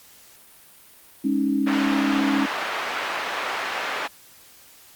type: chord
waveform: sine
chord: Ab suspended fourth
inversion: none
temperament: just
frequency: 207.7 / 276.9 / 311.5 Hz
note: Ab3 / Db4 / Eb4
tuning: 0 / -2 / +2 cents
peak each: -26 / -21 / -26 dBFS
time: 1.24-2.46 s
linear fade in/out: 10 ms
type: band-pass noise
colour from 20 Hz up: pink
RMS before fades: -28 dBFS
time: 1.66-4.08 s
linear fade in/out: 20 ms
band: 770 to 2500 Hz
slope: 12 dB/octave
effects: white hiss -50 dBFS RMS until 4.95 s + Opus 48 kbps